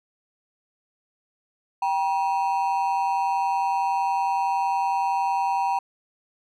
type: ring-modulated tone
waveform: triangle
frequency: 870 Hz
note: A5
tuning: 20 cents flat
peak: -16 dBFS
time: 1.82-5.79 s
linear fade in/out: 5 ms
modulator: 85.4 Hz
effects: none